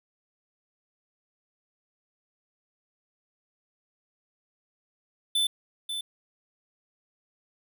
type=tone with echo; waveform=square; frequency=3520 Hz; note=A7; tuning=in tune; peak=-23 dBFS; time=5.35-5.47 s; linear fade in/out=5 ms; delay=540 ms; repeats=1; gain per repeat=-8 dB; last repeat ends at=6.01 s; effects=none